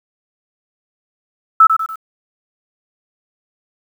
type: tone with echo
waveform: sine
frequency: 1312 Hz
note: E6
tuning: 9 cents flat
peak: -3 dBFS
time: 1.6-1.67 s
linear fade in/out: 5 ms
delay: 96 ms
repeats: 3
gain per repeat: -7 dB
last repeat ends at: 1.958 s
effects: 7-bit